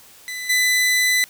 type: tone with level steps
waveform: sawtooth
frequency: 2001 Hz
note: B6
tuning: 22 cents sharp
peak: -24 / -12 dBFS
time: 0.28-1.24 s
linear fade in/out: 0 ms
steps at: 0.49 s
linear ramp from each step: 10 ms
effects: white hiss -47 dBFS RMS until 1.29 s